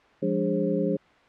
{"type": "tone cluster", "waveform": "sine", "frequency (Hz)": [172.9, 203.4, 294.5, 409.9, 533], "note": ["F3", "G#3", "D4", "G#4", "C5"], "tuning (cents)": [-17, -36, 5, -23, 32], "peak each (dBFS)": -29, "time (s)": [0.22, 0.97], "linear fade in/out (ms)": 10, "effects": ["white hiss -56 dBFS RMS until 1.28 s", "low-pass 2000 Hz 12 dB/octave"]}